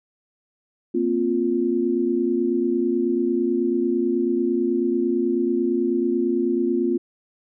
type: chord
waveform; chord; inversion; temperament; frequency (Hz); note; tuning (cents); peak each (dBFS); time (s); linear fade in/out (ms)
sine; Bb suspended second; none; just; 233.1 / 262.2 / 349.6; Bb3 / C4 / F4; 0 / +4 / +2; -25 / -24 / -21; 0.94-6.98; 10
effects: none